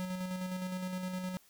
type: tone with tremolo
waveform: square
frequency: 184 Hz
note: F#3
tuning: 9 cents flat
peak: -35 dBFS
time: 0-1.37 s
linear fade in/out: 0 ms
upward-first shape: square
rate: 9.7 Hz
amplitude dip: 35%
effects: white hiss -64 dBFS RMS until 1.49 s